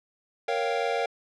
square chord, G half-diminished seventh, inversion first, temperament equal, 466.2 / 554.4 / 698.5 / 784 Hz, Bb4 / Db5 / F5 / G5, 0 / 0 / 0 / 0 cents, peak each -30 / -32 / -31 / -33 dBFS, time 0.48-1.06 s, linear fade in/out 5 ms, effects low-pass 4000 Hz 12 dB/octave

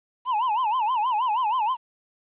triangle tone with vibrato, 932.3 Hz, A#5, in tune, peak -19 dBFS, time 0.25-1.77 s, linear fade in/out 50 ms, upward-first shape sine, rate 6.3 Hz, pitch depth 200 cents each way, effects resampled to 8000 Hz + 10-bit

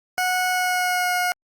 20% pulse tone with pitch glide, 733 to 720.8 Hz, F#5 to F#5, -16 to -45 cents, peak -15 dBFS, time 0.18-1.32 s, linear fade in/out 0 ms, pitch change -29 cents, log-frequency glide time 0.5-1.14 s, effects Opus 48 kbps

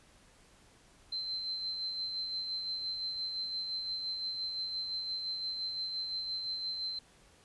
sine tone with tremolo, 4096 Hz, C8, 38 cents flat, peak -33 dBFS, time 1.12-6.99 s, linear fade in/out 5 ms, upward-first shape sine, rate 5.8 Hz, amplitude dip 35%, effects pink hiss -62 dBFS RMS until 7.44 s + resampled to 24000 Hz

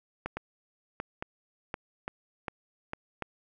two click trains, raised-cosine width 0.5 ms, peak -18 / -19 dBFS, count 5 / 4, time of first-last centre 0.26-3.223 / 0.37-2.934 s, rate 1.35 / 1.17 Hz, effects none

